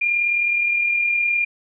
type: tone with amplitude modulation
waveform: sine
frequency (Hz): 2405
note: D7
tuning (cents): +41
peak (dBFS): -15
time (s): 0.01-1.45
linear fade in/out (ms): 10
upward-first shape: sine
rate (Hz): 39.4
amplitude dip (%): 40
effects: none